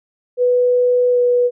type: tone with pitch glide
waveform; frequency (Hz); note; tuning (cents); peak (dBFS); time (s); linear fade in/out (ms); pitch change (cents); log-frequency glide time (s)
sine; 493.9 to 489.4; B4 to B4; 0 to -16; -11; 0.37-1.51; 50; -16; 1.11-1.19
effects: none